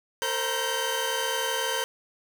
sawtooth tone cluster, 455.5 / 528 / 950 / 1554 / 3088 Hz, A#4 / C5 / A#5 / G6 / G7, -40 / +16 / +33 / -16 / -27 cents, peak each -29 dBFS, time 0.22-1.84 s, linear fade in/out 0 ms, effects none

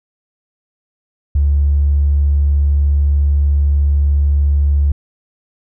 triangle tone with tanh clipping, 71.6 Hz, D2, 43 cents flat, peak -9 dBFS, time 1.35-4.92 s, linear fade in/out 5 ms, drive 2 dB, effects none

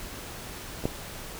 clicks, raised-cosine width 2 ms, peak -22 / -12 dBFS, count 2, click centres 0.84 / 0.855 s, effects pink hiss -40 dBFS RMS until 1.39 s

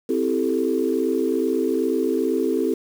sine chord, A minor seventh, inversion first, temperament equal, 261.6 / 329.6 / 392 / 440 Hz, C4 / E4 / G4 / A4, 0 / 0 / 0 / 0 cents, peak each -24 dBFS, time 0.09-2.74 s, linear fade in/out 5 ms, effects tanh soft clip ceiling -8 dBFS + 7-bit

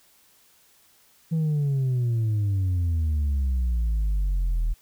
sine exponential sweep, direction down, 164.81 to 38.67 Hz, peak -18 dBFS, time 1.31-4.74 s, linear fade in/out 20 ms, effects tanh soft clip ceiling -20 dBFS + white hiss -59 dBFS RMS until 4.81 s

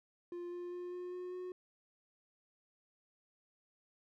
triangle tone with pitch steps, 349.8 / 352.6 / 355.5 / 358.4 / 361.3 / 364.2 Hz, F4 / F4 / F4 / F4 / F#4 / F#4, +3 / +17 / +31 / +45 / -41 / -27 cents, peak -39 dBFS, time 0.32-1.52 s, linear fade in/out 2 ms, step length 200 ms, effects none

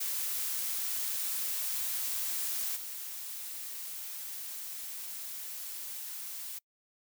blue noise with level steps, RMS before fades -34 / -41 dBFS, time 0-6.59 s, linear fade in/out 10 ms, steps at 2.75 s, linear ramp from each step 20 ms, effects noise-tail reverb RT60 0.1 s tail -26 dB re dry

